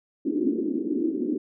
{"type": "band-pass noise", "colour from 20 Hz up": "pink", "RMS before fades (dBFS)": -26, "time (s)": [0.25, 1.38], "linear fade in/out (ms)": 10, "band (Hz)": [250, 360], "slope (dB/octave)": 48, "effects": []}